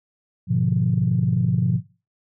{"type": "chord", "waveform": "sine", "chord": "G# diminished seventh", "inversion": "none", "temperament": "equal", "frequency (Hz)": [103.83, 123.47, 146.83, 174.61], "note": ["G#2", "B2", "D3", "F3"], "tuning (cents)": [0, 0, 0, 0], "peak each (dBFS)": [-25, -21, -25, -21], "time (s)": [0.47, 1.81], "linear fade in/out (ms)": 50, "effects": ["noise-tail reverb RT60 0.3 s tail -17 dB re dry", "tanh soft clip ceiling -8 dBFS"]}